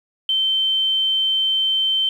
sine tone, 3100 Hz, G7, 20 cents flat, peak -16 dBFS, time 0.29-2.09 s, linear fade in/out 2 ms, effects 8-bit

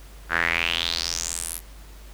sawtooth tone with band-pass filter sweep, 84.2 Hz, E2, 37 cents sharp, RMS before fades -26 dBFS, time 0.29-1.61 s, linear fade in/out 50 ms, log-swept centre 1500 to 12000 Hz, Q 4.6, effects added 50 Hz sine -41 dBFS peak until 2.13 s + pink hiss -50 dBFS RMS until 2.13 s

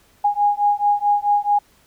sine beating tone pair, 820 / 824.6 Hz, G#5 / G#5, -22 / -13 cents, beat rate 4.6 Hz, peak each -18 dBFS, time 0.24-1.59 s, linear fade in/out 10 ms, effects pink hiss -56 dBFS RMS until 1.86 s

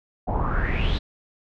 brown noise with low-pass filter sweep, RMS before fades -23 dBFS, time 0.27-0.99 s, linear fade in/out 20 ms, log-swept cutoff 730 to 4100 Hz, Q 7.9, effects none

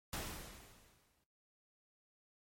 pink noise with exponential decay, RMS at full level -40 dBFS, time 0.13-1.24 s, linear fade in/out 1 ms, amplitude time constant 240 ms, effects noise-tail reverb RT60 0.3 s tail -17 dB re dry + MP3 64 kbps

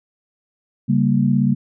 sine chord, G diminished, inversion second, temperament equal, 138.59 / 196 / 233.1 Hz, Db3 / G3 / Bb3, 0 / 0 / 0 cents, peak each -18 dBFS, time 0.88-1.55 s, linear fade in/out 20 ms, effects none

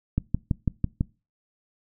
click train, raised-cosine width 5 ms, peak -10 dBFS, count 6, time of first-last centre 0.18-1.009 s, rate 6.03 Hz, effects noise-tail reverb RT60 0.3 s tail -23 dB re dry

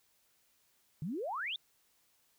sine exponential sweep, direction up, 140 to 3725 Hz, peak -35 dBFS, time 1.02-1.56 s, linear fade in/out 2 ms, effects white hiss -72 dBFS RMS until 2.38 s

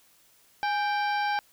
harmonic tone with a mistuned harmonic, 784 Hz, G5, in tune, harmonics 1 / 2 / 3 / 4 / 5 / 6 / 7, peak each -26 / -31 / -37 / -42 / -44 / -43 / -46 dBFS, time 0.63-1.39 s, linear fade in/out 0 ms, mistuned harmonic 1, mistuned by +91 cents, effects white hiss -61 dBFS RMS until 1.52 s

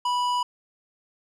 sine tone with tanh clipping, 983 Hz, B5, 8 cents flat, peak -24 dBFS, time 0.05-0.43 s, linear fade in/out 5 ms, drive 14 dB, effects none

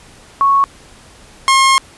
sine / sawtooth tone pair in turn, 1106 / 1072.7 Hz, C#6 / C6, -4 / +43 cents, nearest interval minor second, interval 53 cents, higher first, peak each -8 / -4 dBFS, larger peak second, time 0.41-0.64 / 1.48-1.78 s, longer second, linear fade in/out 0 ms, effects pink hiss -42 dBFS RMS until 1.97 s + resampled to 24000 Hz

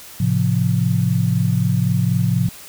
sine chord, F major, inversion first, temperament equal with one note detuned, 110 / 133.95 / 174.61 Hz, A2 / C3 / F3, 0 / +41 / 0 cents, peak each -19 dBFS, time 0.2-2.49 s, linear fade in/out 5 ms, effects white hiss -39 dBFS RMS until 2.68 s

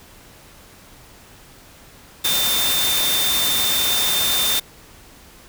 sine tone in noise, 3596 Hz, A7, 37 cents sharp, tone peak -20 dBFS, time 2.24-4.6 s, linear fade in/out 10 ms, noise white, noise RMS -21 dBFS, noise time 2.24-4.6 s, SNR -2 dB, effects pink hiss -46 dBFS RMS until 5.48 s

